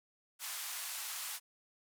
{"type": "band-pass noise", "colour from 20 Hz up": "white", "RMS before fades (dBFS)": -42, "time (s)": [0.39, 1.4], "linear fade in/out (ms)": 50, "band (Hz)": [800, 14000], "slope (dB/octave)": 24, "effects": []}